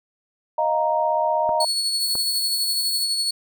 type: chord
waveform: sine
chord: Eb suspended second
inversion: none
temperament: equal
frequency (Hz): 622.3 / 698.5 / 932.3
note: Eb5 / F5 / Bb5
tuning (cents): 0 / 0 / 0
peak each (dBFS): -22 / -25 / -21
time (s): 0.58-1.65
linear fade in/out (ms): 5
type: clicks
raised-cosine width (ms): 1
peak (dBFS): -18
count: 2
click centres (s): 1.492 / 2.154
type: tone with tremolo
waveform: 35% pulse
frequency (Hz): 4396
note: C#8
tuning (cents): -15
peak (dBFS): -18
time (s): 1.6-3.31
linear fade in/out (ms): 5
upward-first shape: sine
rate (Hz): 12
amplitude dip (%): 35
type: high-pass noise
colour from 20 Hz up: white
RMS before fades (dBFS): -32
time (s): 2-3.04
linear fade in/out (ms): 0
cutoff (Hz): 7800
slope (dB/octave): 96
effects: none